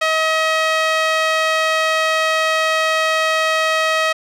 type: tone with band-pass filter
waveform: sawtooth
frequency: 636 Hz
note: D#5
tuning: 38 cents sharp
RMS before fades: -17 dBFS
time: 0.01-4.13 s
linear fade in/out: 10 ms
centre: 2100 Hz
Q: 0.81
effects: none